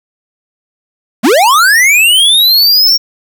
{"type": "linear sweep", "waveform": "square", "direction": "up", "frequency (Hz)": [185, 5588], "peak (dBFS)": -5, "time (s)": [1.23, 2.98], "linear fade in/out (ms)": 20, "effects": ["7-bit"]}